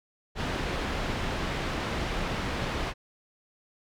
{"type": "low-pass noise", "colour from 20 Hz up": "pink", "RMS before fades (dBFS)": -31, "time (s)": [0.35, 2.94], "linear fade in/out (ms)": 50, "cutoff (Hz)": 3400, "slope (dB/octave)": 12, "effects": []}